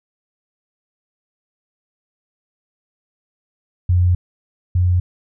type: tone pair in turn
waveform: sine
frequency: 89.2 / 89.57 Hz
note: F2 / F2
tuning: +37 / +44 cents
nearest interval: unison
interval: 7 cents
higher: second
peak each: -11 / -12 dBFS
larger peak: first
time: 3.89-4.15 / 4.75-5 s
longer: first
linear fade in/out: 5 ms
effects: none